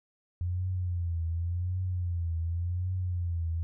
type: tone with vibrato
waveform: sine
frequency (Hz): 87.31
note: F2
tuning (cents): 0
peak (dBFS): -28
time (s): 0.41-3.63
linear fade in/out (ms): 0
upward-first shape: triangle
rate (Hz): 0.89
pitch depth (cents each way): 110
effects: none